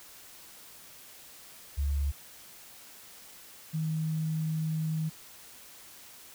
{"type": "tone pair in turn", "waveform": "sine", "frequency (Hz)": [70.9, 158.2], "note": ["C#2", "D#3"], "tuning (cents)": [40, 29], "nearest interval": "octave + major second", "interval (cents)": 1389, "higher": "second", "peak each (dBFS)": [-26, -28], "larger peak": "first", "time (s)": [[1.77, 2.12], [3.73, 5.1]], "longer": "second", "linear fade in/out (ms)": 20, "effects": ["white hiss -51 dBFS RMS until 6.34 s"]}